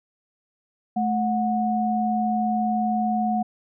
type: tone pair together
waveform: sine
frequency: 217.4 / 731.2 Hz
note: A3 / F#5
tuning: -21 / -21 cents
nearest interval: octave + major sixth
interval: 2100 cents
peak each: -23 dBFS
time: 0.96-3.43 s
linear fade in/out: 10 ms
effects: none